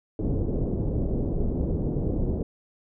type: low-pass noise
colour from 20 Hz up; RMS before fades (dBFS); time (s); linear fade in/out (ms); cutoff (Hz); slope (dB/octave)
pink; -26; 0.19-2.43; 2; 470; 24
effects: none